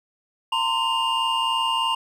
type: tone cluster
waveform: triangle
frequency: 913 / 1036 / 2824 Hz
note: A#5 / C6 / F7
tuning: -36 / -17 / +19 cents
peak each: -23 dBFS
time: 0.52-1.95 s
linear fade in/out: 5 ms
effects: none